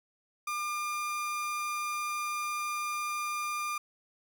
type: tone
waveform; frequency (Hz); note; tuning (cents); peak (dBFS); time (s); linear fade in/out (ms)
30% pulse; 1202; D6; +40; -29; 0.47-3.78; 5
effects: none